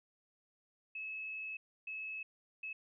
sine tone bursts at uneven times, 2589 Hz, E7, 32 cents flat, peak -40 dBFS, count 3, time 0.95-1.57 / 1.87-2.23 / 2.63-2.73 s, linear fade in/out 5 ms, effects none

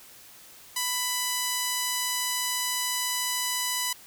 5% pulse tone, 994 Hz, B5, 11 cents sharp, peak -14 dBFS, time 0.76-3.93 s, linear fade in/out 5 ms, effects white hiss -50 dBFS RMS until 4.06 s

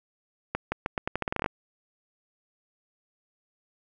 accelerating click train, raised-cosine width 0.5 ms, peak -12 dBFS, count 14, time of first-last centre 0.55-1.461 s, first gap 170 ms, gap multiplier 0.83, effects none

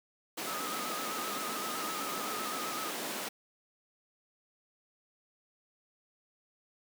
pink high-pass noise, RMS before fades -38 dBFS, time 0.37-3.29 s, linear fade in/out 10 ms, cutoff 220 Hz, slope 24 dB/octave
triangle tone with vibrato, 1265 Hz, D#6, 28 cents sharp, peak -37 dBFS, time 0.47-2.9 s, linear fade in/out 2 ms, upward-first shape square, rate 7.8 Hz, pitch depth 47 cents each way
effects none

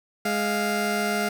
20% pulse tone pair together, 208.2 / 698.5 Hz, G#3 / F5, +5 / 0 cents, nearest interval octave + major sixth, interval 2095 cents, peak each -21 dBFS, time 0.25-1.29 s, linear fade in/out 5 ms, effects none

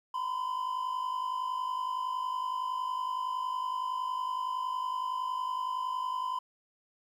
triangle tone pair together, 969.2 / 1020 Hz, B5 / C6, -33 / -44 cents, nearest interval minor second, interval 89 cents, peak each -36 / -30 dBFS, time 0.14-6.39 s, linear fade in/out 5 ms, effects 11-bit

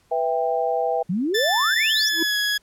sine chord, E minor, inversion second, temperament just, 494.4 / 659.3 / 791.1 Hz, B4 / E5 / G5, +2 / 0 / +16 cents, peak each -24 dBFS, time 0.11-1.03 s, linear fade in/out 10 ms
sine exponential sweep, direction up, 164.81 to 5920 Hz, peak -20 dBFS, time 1.09-2.09 s, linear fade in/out 10 ms
20% pulse tone with pitch glide, 1760 to 1674.7 Hz, A6 to G#6, 0 to +14 cents, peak -15 dBFS, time 1.34-2.58 s, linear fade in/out 10 ms, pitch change -86 cents, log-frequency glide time 1.9-2.37 s
triangle tone with exponential growth, 329.6 Hz, E4, in tune, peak -16 dBFS, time 2.1-2.23 s, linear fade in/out 5 ms, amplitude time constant 28 ms
effects pink hiss -61 dBFS RMS until 2.62 s + low-pass 12000 Hz 12 dB/octave

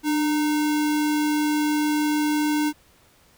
sine tone with sample-and-hold, 298.9 Hz, D4, 31 cents sharp, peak -19 dBFS, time 0.03-2.73 s, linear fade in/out 50 ms, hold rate 1225 Hz, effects pink hiss -57 dBFS RMS until 3.37 s

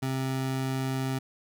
25% pulse tone, 132.3 Hz, C3, 20 cents sharp, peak -24 dBFS, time 0.02-1.19 s, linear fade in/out 10 ms, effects none

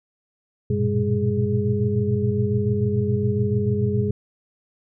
sine tone cluster, 97.3 / 116.1 / 123.1 / 203.3 / 416 Hz, G2 / A#2 / B2 / G#3 / G#4, -12 / -7 / -5 / -37 / +3 cents, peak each -25 dBFS, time 0.7-4.11 s, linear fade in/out 5 ms, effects none

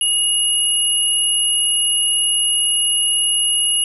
sine tone pair together, 2878 / 10819 Hz, F#7 / E9, -49 / +44 cents, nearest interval octave + major seventh, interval 2293 cents, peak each -17 dBFS, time 0.01-3.84 s, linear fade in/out 2 ms, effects none

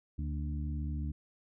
harmonic tone with a mistuned harmonic, 73.8 Hz, D2, 9 cents sharp, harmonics 1 / 2 / 3 / 4, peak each -34 / -40 / -44 / -46 dBFS, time 0.18-1.12 s, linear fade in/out 10 ms, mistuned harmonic 3, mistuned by +35 cents, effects none

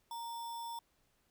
sine tone with sample-and-hold, 930 Hz, A#5, 4 cents flat, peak -40 dBFS, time 0.11-0.79 s, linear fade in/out 2 ms, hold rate 4410 Hz, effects pink hiss -75 dBFS RMS until 1.3 s

